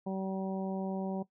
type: harmonic tone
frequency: 191.2 Hz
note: G3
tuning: 43 cents flat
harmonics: 1 / 2 / 3 / 4 / 5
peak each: -34 / -40 / -41 / -43 / -47 dBFS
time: 0.06-1.23 s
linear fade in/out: 10 ms
effects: noise-tail reverb RT60 0.1 s tail -17 dB re dry